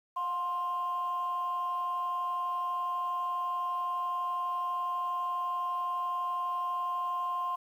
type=tone pair together; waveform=sine; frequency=715.5 / 1052 Hz; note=F5 / C6; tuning=+42 / +9 cents; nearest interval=perfect fifth; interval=667 cents; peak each=-38 / -29 dBFS; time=0.16-7.56 s; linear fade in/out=10 ms; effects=tanh soft clip ceiling -26 dBFS + 10-bit